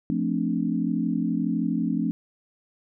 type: chord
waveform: sine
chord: D minor seventh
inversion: first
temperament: equal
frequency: 174.61 / 220 / 261.6 / 293.7 Hz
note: F3 / A3 / C4 / D4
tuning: 0 / 0 / 0 / 0 cents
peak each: -28 / -27 / -28 / -29 dBFS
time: 0.1-2.11 s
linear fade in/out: 0 ms
effects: none